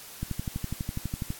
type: click train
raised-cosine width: 5 ms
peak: -18 dBFS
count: 14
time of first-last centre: 0.23-1.304 s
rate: 12.1 Hz
effects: white hiss -45 dBFS RMS until 1.39 s + AAC 64 kbps